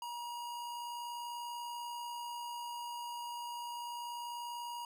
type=tone with amplitude modulation; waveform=square; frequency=954 Hz; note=A#5; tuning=40 cents sharp; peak=-40 dBFS; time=0.02-4.85 s; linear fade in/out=2 ms; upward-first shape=sine; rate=60.3 Hz; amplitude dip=25%; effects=none